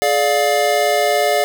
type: chord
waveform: square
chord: D diminished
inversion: second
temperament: just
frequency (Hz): 422.9 / 587.3 / 704.8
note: Ab4 / D5 / F5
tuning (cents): +31 / 0 / +16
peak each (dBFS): -21 / -18 / -18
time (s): 0.02-1.44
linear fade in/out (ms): 0
effects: 7-bit